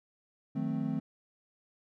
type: chord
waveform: triangle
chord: D# diminished seventh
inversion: none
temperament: equal with one note detuned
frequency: 155.56 / 181.5 / 220 / 261.6 Hz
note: D#3 / F#3 / A3 / C4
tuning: 0 / -33 / 0 / 0 cents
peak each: -34 / -37 / -33 / -33 dBFS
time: 0.55-1 s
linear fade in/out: 10 ms
effects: none